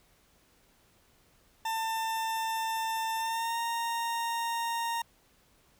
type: tone with pitch glide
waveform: 40% pulse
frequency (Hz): 895 to 927.6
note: A5 to A#5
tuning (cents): +29 to -9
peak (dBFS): -29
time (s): 1.65-5.02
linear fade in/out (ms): 5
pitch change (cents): +62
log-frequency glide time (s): 3.17-3.58
effects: pink hiss -65 dBFS RMS until 5.79 s